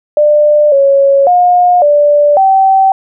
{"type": "tone with pitch steps", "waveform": "sine", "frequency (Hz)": [596, 553, 715, 586, 771], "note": ["D5", "C#5", "F5", "D5", "G5"], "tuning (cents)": [25, -4, 41, -4, -29], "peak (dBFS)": -4, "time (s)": [0.17, 2.92], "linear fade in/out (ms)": 2, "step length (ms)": 550, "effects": []}